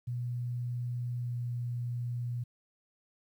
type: tone with pitch glide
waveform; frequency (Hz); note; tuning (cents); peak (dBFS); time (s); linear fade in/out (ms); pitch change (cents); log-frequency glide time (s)
sine; 121.8 to 120.89; B2 to B2; -24 to -37; -32; 0.07-2.44; 10; -13; 1.2-1.35
effects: 11-bit